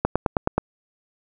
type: click train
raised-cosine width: 1 ms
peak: -4 dBFS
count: 6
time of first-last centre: 0.05-0.58 s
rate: 9.43 Hz
effects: none